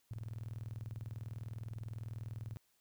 sine tone with tremolo, 110.3 Hz, A2, 5 cents sharp, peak -39 dBFS, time 0.11-2.57 s, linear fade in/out 0 ms, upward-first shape square, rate 20 Hz, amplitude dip 80%, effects white hiss -75 dBFS RMS until 2.8 s

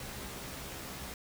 pink noise with comb filter, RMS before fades -43 dBFS, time 0-1.14 s, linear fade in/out 2 ms, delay 15 ms, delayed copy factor +0.7, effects none

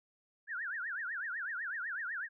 sine tone with vibrato, 1612 Hz, G6, 48 cents sharp, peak -36 dBFS, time 0.47-2.29 s, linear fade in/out 50 ms, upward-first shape triangle, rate 8 Hz, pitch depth 300 cents each way, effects none

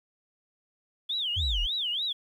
sine tone with vibrato, 3340 Hz, G#7, 9 cents sharp, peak -27 dBFS, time 1.09-2.13 s, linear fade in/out 10 ms, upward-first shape sine, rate 3.4 Hz, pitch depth 280 cents each way
sine exponential sweep, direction down, 95.7 to 33.55 Hz, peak -26 dBFS, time 1.36-1.67 s, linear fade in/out 20 ms
effects tanh soft clip ceiling -18 dBFS + 10-bit

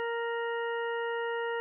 harmonic tone with a mistuned harmonic, 466.2 Hz, A#4, in tune, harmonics 1 / 2 / 3 / 4 / 6, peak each -32 / -37 / -40 / -39 / -48 dBFS, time 0-1.6 s, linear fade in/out 0 ms, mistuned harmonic 6, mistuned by +29 cents, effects none

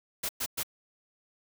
white noise bursts, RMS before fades -32 dBFS, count 3, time 0.23-0.633 s, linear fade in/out 10 ms, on 61 ms, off 110 ms, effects none

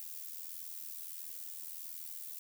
violet noise with amplitude modulation, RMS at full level -42 dBFS, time 0-2.39 s, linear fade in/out 0 ms, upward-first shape sine, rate 81.5 Hz, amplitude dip 70%, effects none

